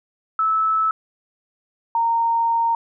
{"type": "tone pair in turn", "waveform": "sine", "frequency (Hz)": [1306, 923.5], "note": ["E6", "A#5"], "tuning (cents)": [-17, -16], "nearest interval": "tritone", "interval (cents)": 599, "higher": "first", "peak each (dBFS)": -16, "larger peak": "neither", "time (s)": [[0.39, 0.91], [1.95, 2.75]], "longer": "second", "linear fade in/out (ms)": 2, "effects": []}